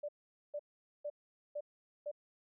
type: tone bursts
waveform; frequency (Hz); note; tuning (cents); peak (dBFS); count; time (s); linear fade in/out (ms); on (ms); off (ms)
sine; 587.3; D5; 0; -37; 5; 0.03-2.115; 10; 57; 450
effects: none